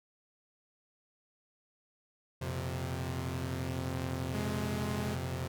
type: chord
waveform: sawtooth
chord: F suspended fourth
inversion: none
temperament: equal with one note detuned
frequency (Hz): 87.31 / 119.2 / 130.81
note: F2 / Bb2 / C3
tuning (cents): 0 / +39 / 0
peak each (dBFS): -34 / -39 / -33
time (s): 2.41-5.48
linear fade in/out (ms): 10
type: tone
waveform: sawtooth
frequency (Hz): 209.9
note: G#3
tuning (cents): +19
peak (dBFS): -32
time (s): 4.33-5.16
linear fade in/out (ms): 20
effects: none